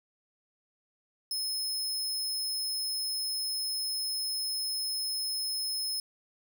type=tone; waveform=sawtooth; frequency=5180 Hz; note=E8; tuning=31 cents flat; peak=-28 dBFS; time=1.31-6 s; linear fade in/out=2 ms; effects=none